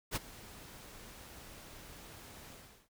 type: noise with ADSR envelope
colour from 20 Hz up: pink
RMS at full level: -33 dBFS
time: 0.11-2.89 s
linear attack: 48 ms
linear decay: 23 ms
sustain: -19 dB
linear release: 380 ms
effects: none